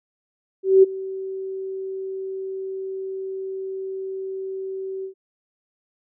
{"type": "tone with ADSR envelope", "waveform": "sine", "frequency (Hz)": 382.8, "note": "G4", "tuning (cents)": -41, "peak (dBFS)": -7, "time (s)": [0.63, 5.14], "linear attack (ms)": 200, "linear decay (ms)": 18, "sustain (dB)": -20, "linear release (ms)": 99, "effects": []}